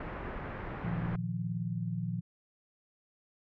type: low-pass noise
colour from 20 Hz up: pink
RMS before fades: -40 dBFS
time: 0-1.16 s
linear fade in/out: 5 ms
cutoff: 2000 Hz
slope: 24 dB/octave
type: chord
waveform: sine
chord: Bb suspended fourth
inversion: none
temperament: equal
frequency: 116.54 / 155.56 / 174.61 Hz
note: Bb2 / Eb3 / F3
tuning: 0 / 0 / 0 cents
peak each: -36 / -39 / -35 dBFS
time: 0.83-2.21 s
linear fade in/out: 20 ms
effects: none